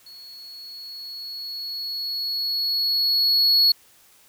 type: tone with level ramp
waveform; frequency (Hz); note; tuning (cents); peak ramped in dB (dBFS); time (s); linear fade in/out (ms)
triangle; 4361; C#8; -29; -40 to -12; 0.06-3.72; 5
effects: white hiss -55 dBFS RMS until 4.28 s